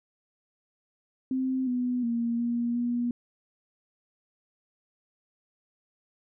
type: tone with pitch steps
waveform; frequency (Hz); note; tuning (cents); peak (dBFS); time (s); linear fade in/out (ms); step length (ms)
sine; 260.6 / 247.9 / 234 / 237.3 / 240.6; C4 / B3 / A#3 / A#3 / B3; -7 / +7 / +7 / +31 / -45; -25; 1.31-3.11; 2; 360
effects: none